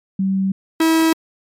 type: tone pair in turn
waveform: sine / 45% pulse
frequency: 192.4 / 323.6 Hz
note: G3 / E4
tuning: -32 / -32 cents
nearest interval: major sixth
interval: 900 cents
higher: second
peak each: -15 / -12 dBFS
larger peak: second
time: 0.19-0.52 / 0.8-1.13 s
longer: neither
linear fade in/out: 5 ms
effects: MP3 64 kbps